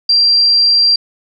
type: tone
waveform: sine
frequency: 4731 Hz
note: D8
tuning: 12 cents sharp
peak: -7 dBFS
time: 0.09-0.96 s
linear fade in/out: 5 ms
effects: none